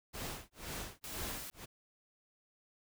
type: noise with tremolo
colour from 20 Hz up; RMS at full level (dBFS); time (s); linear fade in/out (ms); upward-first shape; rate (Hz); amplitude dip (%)
pink; -41; 0.13-1.66; 20; sine; 2; 100
type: noise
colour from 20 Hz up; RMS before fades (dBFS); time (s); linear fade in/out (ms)
white; -46; 1.04-1.5; 0
effects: none